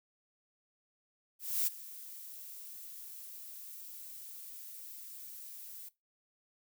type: noise with ADSR envelope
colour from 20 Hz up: violet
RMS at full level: -30 dBFS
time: 1.39-5.89 s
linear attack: 280 ms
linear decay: 18 ms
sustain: -18 dB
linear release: 7 ms
effects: noise-tail reverb RT60 0.2 s tail -19 dB re dry